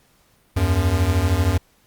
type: beating tone pair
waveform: square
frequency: 80.8 / 93.8 Hz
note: E2 / F#2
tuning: -34 / +24 cents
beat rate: 13 Hz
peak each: -21 / -19 dBFS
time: 0.56-1.58 s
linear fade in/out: 10 ms
effects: pink hiss -59 dBFS RMS until 1.86 s + Opus 48 kbps